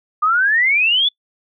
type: exponential sweep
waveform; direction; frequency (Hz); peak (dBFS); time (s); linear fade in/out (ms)
sine; up; 1201 to 3520; -12; 0.22-1.09; 10
effects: noise-tail reverb RT60 0.1 s tail -25 dB re dry